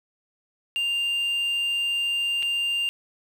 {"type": "tone with dropouts", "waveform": "triangle", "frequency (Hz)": 2794, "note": "F7", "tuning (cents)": 0, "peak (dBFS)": -21, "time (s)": [0.76, 2.89], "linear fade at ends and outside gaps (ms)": 0, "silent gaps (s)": [2.425, 2.429], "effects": ["8-bit"]}